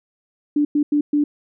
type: tone bursts at uneven times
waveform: sine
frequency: 293.7 Hz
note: D4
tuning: in tune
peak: -14 dBFS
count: 4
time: 0.56-0.65 / 0.75-0.83 / 0.92-1.01 / 1.13-1.24 s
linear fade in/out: 5 ms
effects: none